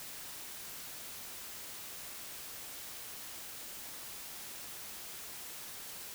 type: silence
effects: white hiss -46 dBFS RMS until 6.14 s